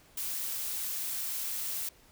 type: noise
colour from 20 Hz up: blue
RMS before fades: -35 dBFS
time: 0.17-1.89 s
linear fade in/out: 5 ms
effects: pink hiss -60 dBFS RMS until 2.11 s